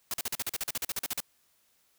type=noise bursts; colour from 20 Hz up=white; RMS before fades=-32 dBFS; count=16; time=0.11-1.204 s; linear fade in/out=2 ms; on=29 ms; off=42 ms; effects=white hiss -69 dBFS RMS until 1.98 s